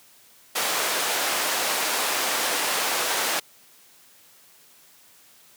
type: band-pass noise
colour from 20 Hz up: pink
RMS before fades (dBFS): -25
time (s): 0.55-3.4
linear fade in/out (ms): 10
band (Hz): 580 to 16000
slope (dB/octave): 12
effects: white hiss -54 dBFS RMS until 5.56 s + high-pass 100 Hz 12 dB/octave